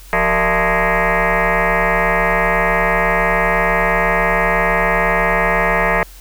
sine tone with frequency modulation, 599 Hz, D5, 34 cents sharp, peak -12 dBFS, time 0.13-6.03 s, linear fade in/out 0 ms, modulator 212 Hz, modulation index 7.5, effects added 45 Hz sine -37 dBFS peak until 6.2 s + white hiss -43 dBFS RMS until 6.2 s

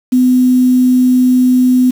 sine tone with quantisation, 252.6 Hz, B3, 39 cents sharp, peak -6 dBFS, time 0.12-1.91 s, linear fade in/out 10 ms, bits 5, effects none

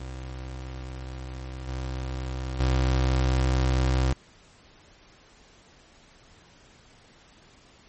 30% pulse tone with level steps, 64.5 Hz, C2, 24 cents flat, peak -32 / -27 / -18 dBFS, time 0-4.13 s, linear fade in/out 5 ms, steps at 1.67 / 2.59 s, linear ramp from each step 20 ms, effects pink hiss -55 dBFS RMS until 7.88 s + MP3 32 kbps

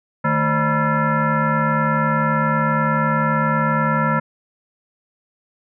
sine tone with frequency modulation, 600 Hz, D5, 37 cents sharp, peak -15 dBFS, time 0.24-4.2 s, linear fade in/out 10 ms, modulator 377 Hz, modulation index 2.8, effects none

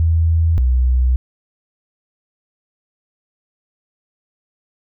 sine tone pair in turn, 82 / 62.94 Hz, E2 / B1, -9 / +33 cents, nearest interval perfect fourth, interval 458 cents, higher first, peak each -11 dBFS, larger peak neither, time 0-0.58 / 0.58-1.16 s, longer neither, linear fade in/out 0 ms, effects none

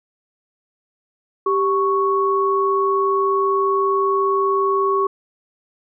sine tone pair together, 392 / 1108.7 Hz, G4 / C#6, 0 / 0 cents, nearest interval octave + tritone, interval 1800 cents, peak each -18 dBFS, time 1.46-5.07 s, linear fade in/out 5 ms, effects none

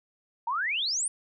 sine exponential sweep, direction up, 885 to 9600 Hz, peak -26 dBFS, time 0.47-1.08 s, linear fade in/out 5 ms, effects none

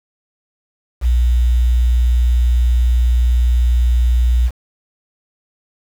sine tone with quantisation, 60.4 Hz, B1, 38 cents flat, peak -10 dBFS, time 1.01-4.51 s, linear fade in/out 50 ms, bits 6, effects none

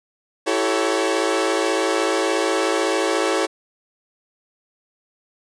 sawtooth chord, A dominant seventh, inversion second, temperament equal with one note detuned, 329.6 / 383.5 / 440 / 554.4 Hz, E4 / G4 / A4 / C#5, 0 / -38 / 0 / 0 cents, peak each -20 dBFS, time 0.46-3.47 s, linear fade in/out 20 ms, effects resampled to 22050 Hz + 8-bit

